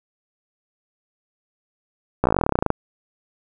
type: slowing click train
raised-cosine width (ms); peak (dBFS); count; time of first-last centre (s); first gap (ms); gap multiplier
1; -3; 19; 2.24-2.704; 15; 1.06
effects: none